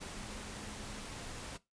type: tone in noise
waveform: sine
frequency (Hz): 210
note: G#3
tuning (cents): +19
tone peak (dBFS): -51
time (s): 0.13-1.06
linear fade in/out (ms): 20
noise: pink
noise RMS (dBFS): -45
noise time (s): 0-1.58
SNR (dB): -9
effects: noise-tail reverb RT60 0.2 s tail -18 dB re dry + resampled to 22050 Hz